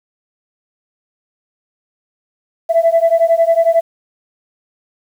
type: beating tone pair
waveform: sine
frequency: 659.3 / 670.3 Hz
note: E5 / E5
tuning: 0 / +29 cents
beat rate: 11 Hz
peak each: -11 dBFS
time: 2.69-3.81 s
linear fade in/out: 20 ms
effects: tanh soft clip ceiling -4 dBFS + 7-bit